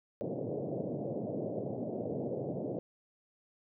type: band-pass noise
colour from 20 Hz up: white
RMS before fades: -37 dBFS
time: 0.21-2.79 s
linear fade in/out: 0 ms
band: 110 to 620 Hz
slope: 48 dB/octave
effects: none